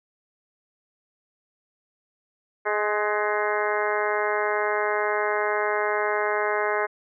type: harmonic tone with a mistuned harmonic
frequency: 209.4 Hz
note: G#3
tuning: 15 cents sharp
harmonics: 2 / 3 / 4 / 5 / 6 / 7 / 8 / 9 / 10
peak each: -27 / -29 / -30 / -31 / -32 / -32 / -33 / -34 / -34 dBFS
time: 2.65-6.87 s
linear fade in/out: 20 ms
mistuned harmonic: 7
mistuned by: +44 cents
effects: none